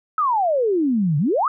sine exponential two-way sweep, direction down then up, 1313 to 138.59 to 1313 Hz, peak -16 dBFS, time 0.18-1.48 s, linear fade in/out 2 ms, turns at 1.18 s, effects none

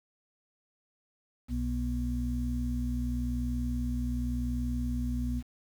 harmonic tone, 60.9 Hz, B1, 24 cents flat, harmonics 1 / 2 / 4, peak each -31 / -38 / -33 dBFS, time 1.48-5.43 s, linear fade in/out 50 ms, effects 9-bit

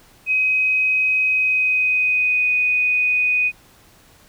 sine tone with pitch glide, 2526 to 2488 Hz, D#7 to D#7, +26 to -1 cents, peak -15 dBFS, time 0.26-3.52 s, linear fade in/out 50 ms, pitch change -27 cents, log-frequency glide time 1.28-2.51 s, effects pink hiss -51 dBFS RMS until 4.28 s

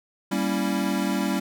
square chord, G diminished seventh, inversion none, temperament equal with one note detuned, 196 / 233.9 / 277.2 / 329.6 Hz, G3 / Bb3 / Db4 / Fb4, 0 / +6 / 0 / 0 cents, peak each -27 / -31 / -29 / -31 dBFS, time 0.31-1.4 s, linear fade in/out 10 ms, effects none

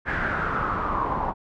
pink noise with low-pass filter sweep, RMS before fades -26 dBFS, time 0.05-1.34 s, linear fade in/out 50 ms, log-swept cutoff 1700 to 930 Hz, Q 5.6, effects none

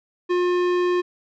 sine tone with tanh clipping, 356.8 Hz, F4, 37 cents sharp, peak -20 dBFS, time 0.29-1.02 s, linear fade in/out 20 ms, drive 17 dB, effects none

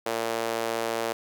sawtooth tone with high-pass filter, 114.6 Hz, A#2, 29 cents flat, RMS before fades -29 dBFS, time 0.06-1.13 s, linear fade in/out 5 ms, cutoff 500 Hz, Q 1.7, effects none

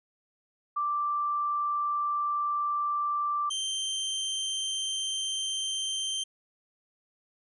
sine / sawtooth tone pair in turn, 1174.7 / 3136 Hz, D6 / G7, 0 / 0 cents, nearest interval octave + perfect fourth, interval 1700 cents, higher second, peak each -26 dBFS, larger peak neither, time 0.76-3.5 / 3.5-6.24 s, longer neither, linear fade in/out 10 ms, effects resampled to 24000 Hz

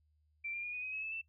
sine tone with pitch steps, 2349 / 2391 / 2435 / 2479 / 2523 / 2569 / 2615 / 2663 Hz, D7 / D7 / D#7 / D#7 / D#7 / E7 / E7 / E7, 0 / +30 / -38 / -7 / +23 / -45 / -15 / +17 cents, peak -38 dBFS, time 0.44-1.216 s, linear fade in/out 10 ms, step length 97 ms, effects noise-tail reverb RT60 0.1 s tail -21 dB re dry + added 76 Hz sine -70 dBFS peak until 1.28 s

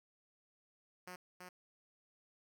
5% pulse tone with echo, 181.1 Hz, F#3, 37 cents flat, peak -36 dBFS, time 1.07-1.16 s, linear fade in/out 5 ms, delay 330 ms, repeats 1, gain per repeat -3 dB, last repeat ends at 1.49 s, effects none

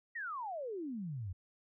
sine exponential sweep, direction down, 1945 to 85 Hz, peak -38 dBFS, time 0.15-1.33 s, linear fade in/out 10 ms, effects none

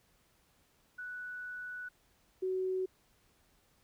sine tone pair in turn, 1480 / 374 Hz, F#6 / F#4, 0 / +19 cents, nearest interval 2 octaves, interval 2381 cents, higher first, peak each -40 / -31 dBFS, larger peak second, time 0.98-1.89 / 2.42-2.86 s, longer first, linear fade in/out 10 ms, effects pink hiss -70 dBFS RMS until 3.83 s

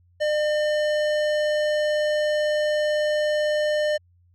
sine tone with tanh clipping, 603 Hz, D5, 46 cents sharp, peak -22 dBFS, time 0.2-3.98 s, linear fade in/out 20 ms, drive 17 dB, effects added 88 Hz sine -56 dBFS peak until 4.34 s

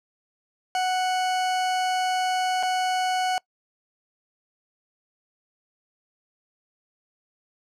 40% pulse tone with dropouts, 740 Hz, F#5, in tune, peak -21 dBFS, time 0.75-3.38 s, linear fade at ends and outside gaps 1 ms, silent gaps 2.628-2.632 s, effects noise-tail reverb RT60 0.1 s tail -24 dB re dry + low-pass 8000 Hz 12 dB/octave

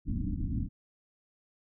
pink low-pass noise, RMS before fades -32 dBFS, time 0.05-0.69 s, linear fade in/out 50 ms, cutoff 300 Hz, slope 96 dB/octave, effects none

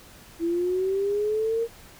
sine linear sweep, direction up, 330 to 466.2 Hz, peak -22 dBFS, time 0.39-1.68 s, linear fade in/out 50 ms, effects pink hiss -49 dBFS RMS until 1.99 s

